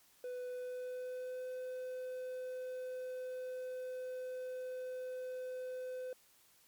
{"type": "tone with pitch glide", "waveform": "triangle", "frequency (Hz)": [498.1, 508.6], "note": ["B4", "C5"], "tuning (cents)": [15, -49], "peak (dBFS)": -38, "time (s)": [0.24, 6.13], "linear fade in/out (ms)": 2, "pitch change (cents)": 36, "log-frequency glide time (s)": [0.48, 1.48], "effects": ["white hiss -67 dBFS RMS until 6.67 s", "MP3 96 kbps"]}